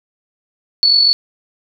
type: tone with amplitude modulation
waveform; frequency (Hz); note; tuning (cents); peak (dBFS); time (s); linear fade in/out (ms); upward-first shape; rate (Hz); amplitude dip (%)
sine; 4435; C#8; 0; -6; 0.83-1.13; 0; sine; 46.5; 50
effects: none